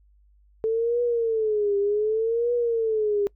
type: tone with vibrato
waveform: sine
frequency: 440 Hz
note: A4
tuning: in tune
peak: -20 dBFS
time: 0.64-3.27 s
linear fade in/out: 0 ms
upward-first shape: triangle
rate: 0.66 Hz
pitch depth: 170 cents each way
effects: noise-tail reverb RT60 0.1 s tail -24 dB re dry + added 50 Hz sine -55 dBFS peak until 3.35 s